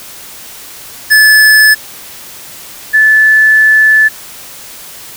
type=tone pair in turn; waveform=square / sine; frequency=1731 / 1741 Hz; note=A6 / A6; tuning=-29 / -19 cents; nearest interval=unison; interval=10 cents; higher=second; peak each=-3 dBFS; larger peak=neither; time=1.1-1.75 / 2.93-4.09 s; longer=second; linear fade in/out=20 ms; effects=white hiss -30 dBFS RMS until 5.16 s